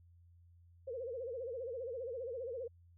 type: tone with vibrato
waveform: sine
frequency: 493.9 Hz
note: B4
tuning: in tune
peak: -39 dBFS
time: 0.87-2.68 s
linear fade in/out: 10 ms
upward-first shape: sine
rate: 15 Hz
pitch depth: 150 cents each way
effects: added 86 Hz sine -60 dBFS peak until 2.97 s